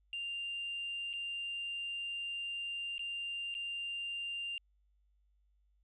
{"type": "tone with dropouts", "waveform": "sine", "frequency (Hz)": 2791, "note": "F7", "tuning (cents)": -2, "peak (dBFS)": -36, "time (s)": [0.13, 4.58], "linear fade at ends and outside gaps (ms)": 1, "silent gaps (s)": [[1.131, 1.136], [2.981, 2.993], [3.542, 3.55]], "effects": ["tanh soft clip ceiling -33 dBFS", "added 50 Hz sine -69 dBFS peak until 5.83 s"]}